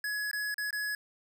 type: tone with dropouts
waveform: square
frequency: 1686 Hz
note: G#6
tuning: 26 cents sharp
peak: -32 dBFS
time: 0.04-0.95 s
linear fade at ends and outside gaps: 2 ms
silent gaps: 0.313-0.331 / 0.543-0.581 / 0.707-0.728 s
effects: none